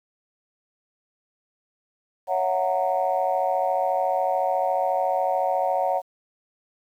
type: chord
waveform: sine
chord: F# dominant seventh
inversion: second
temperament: just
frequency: 555 / 666 / 740 / 925 Hz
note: C#5 / E5 / F#5 / A#5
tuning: +2 / +18 / 0 / -14 cents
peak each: -25 / -28 / -23 / -28 dBFS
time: 2.27-6.02 s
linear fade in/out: 50 ms
effects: tanh soft clip ceiling -11 dBFS + 9-bit